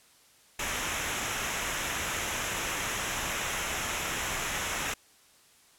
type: noise with comb filter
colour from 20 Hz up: pink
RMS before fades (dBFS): -32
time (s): 0.59-4.94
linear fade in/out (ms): 5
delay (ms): 0.22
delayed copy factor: -0.65
effects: white hiss -60 dBFS RMS until 5.78 s + low-pass 11000 Hz 12 dB/octave